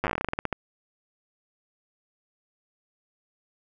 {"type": "slowing click train", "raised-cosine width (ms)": 0.5, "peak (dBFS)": -11, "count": 17, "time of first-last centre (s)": [0.04, 0.527], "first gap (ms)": 8, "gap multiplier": 1.16, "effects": []}